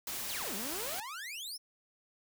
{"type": "noise", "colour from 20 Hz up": "white", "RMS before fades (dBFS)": -39, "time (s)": [0.07, 1], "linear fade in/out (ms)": 2}
{"type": "exponential two-way sweep", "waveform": "sawtooth", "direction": "down then up", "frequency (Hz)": [5600, 186, 5600], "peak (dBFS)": -37, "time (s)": [0.28, 1.58], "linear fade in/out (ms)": 20, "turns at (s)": 0.55}
{"effects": []}